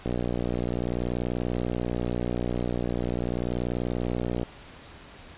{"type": "click train", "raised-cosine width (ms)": 2, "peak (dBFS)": -15, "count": 265, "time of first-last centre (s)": [0.06, 4.431], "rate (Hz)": 60.4, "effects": ["pink hiss -47 dBFS RMS until 5.37 s", "resampled to 8000 Hz"]}